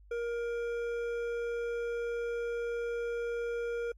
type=tone with hard clipping; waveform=triangle; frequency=470.8 Hz; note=A#4; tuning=17 cents sharp; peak=-34 dBFS; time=0.11-3.92 s; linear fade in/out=5 ms; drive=13 dB; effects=added 50 Hz sine -54 dBFS peak until 3.97 s + AAC 64 kbps